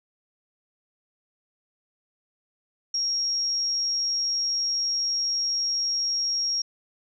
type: tone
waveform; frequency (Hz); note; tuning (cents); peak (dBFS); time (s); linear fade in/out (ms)
sine; 5588; F8; 0; -23; 2.94-6.62; 5
effects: none